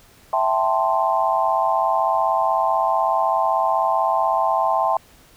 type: chord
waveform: sine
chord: A minor seventh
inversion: second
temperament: equal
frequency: 659.3 / 784 / 880 / 1046.5 Hz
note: E5 / G5 / A5 / C6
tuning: 0 / 0 / 0 / 0 cents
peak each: -22 dBFS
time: 0.33-4.97 s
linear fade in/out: 2 ms
effects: pink hiss -51 dBFS RMS until 5.36 s